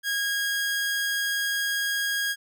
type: tone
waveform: sawtooth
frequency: 1637 Hz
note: G#6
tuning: 25 cents flat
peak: -21 dBFS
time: 0.03-2.36 s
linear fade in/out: 50 ms
effects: none